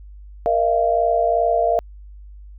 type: chord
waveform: sine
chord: Bb suspended fourth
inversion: none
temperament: equal with one note detuned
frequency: 466.2 / 622.3 / 684.9 Hz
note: Bb4 / Eb5 / F5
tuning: 0 / 0 / -34 cents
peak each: -22 / -21 / -17 dBFS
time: 0.46-1.79 s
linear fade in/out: 0 ms
effects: added 50 Hz sine -37 dBFS peak until 2.58 s